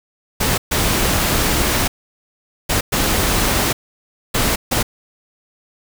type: noise bursts at uneven times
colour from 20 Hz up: pink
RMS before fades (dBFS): -17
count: 6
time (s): 0.4-0.58 / 0.71-1.88 / 2.69-2.81 / 2.92-3.73 / 4.34-4.56 / 4.71-4.83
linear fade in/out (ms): 10
effects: none